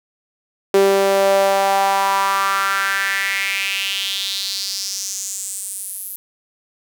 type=tone with high-pass filter sweep; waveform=sawtooth; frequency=195.8 Hz; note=G3; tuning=2 cents flat; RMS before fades=-19 dBFS; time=0.74-6.16 s; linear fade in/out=0 ms; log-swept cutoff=400 to 12000 Hz; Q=4.2; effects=none